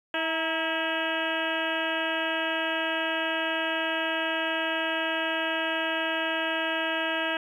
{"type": "harmonic tone with a mistuned harmonic", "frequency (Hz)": 324, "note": "E4", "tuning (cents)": -30, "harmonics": [1, 2, 3, 4, 5, 6, 7, 8, 9, 10], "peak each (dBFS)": [-35, -32, -35, -38, -31, -38, -42, -35, -35, -40], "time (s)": [0.14, 7.37], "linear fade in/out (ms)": 2, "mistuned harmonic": 3, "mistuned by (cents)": -52, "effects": ["10-bit"]}